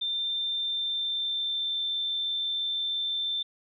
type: tone with pitch glide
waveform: sine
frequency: 3582 to 3557 Hz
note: A7 to A7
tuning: +30 to +18 cents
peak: -27 dBFS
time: 0.01-3.43 s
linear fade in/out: 10 ms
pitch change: -12 cents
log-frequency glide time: 0.54-1.84 s
effects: none